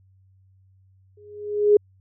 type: tone with exponential growth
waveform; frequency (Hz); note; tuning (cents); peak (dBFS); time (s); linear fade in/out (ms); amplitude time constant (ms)
sine; 415.3; G#4; 0; -9; 1.17-1.77; 5; 130
effects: added 95 Hz sine -54 dBFS peak until 2 s